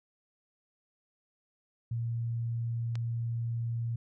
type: tone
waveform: sine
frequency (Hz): 116.54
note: A#2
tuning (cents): 0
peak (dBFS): -30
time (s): 1.91-3.96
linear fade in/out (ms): 5
type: click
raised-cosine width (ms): 0.2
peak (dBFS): -26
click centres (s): 2.955
effects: none